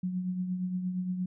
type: tone with tremolo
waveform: sine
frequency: 182.6 Hz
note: F#3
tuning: 23 cents flat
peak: -27 dBFS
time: 0.03-1.26 s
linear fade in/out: 5 ms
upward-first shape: triangle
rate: 8.6 Hz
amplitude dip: 55%
effects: none